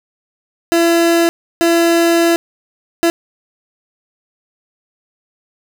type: tone bursts at uneven times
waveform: 30% pulse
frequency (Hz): 337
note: E4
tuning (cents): +38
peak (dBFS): -7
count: 3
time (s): 0.72-1.29 / 1.61-2.36 / 3.03-3.1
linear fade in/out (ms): 0
effects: none